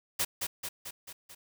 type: noise with echo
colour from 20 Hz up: white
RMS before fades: -29 dBFS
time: 0.19-0.25 s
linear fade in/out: 10 ms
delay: 220 ms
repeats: 5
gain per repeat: -4 dB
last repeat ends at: 1.35 s
effects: none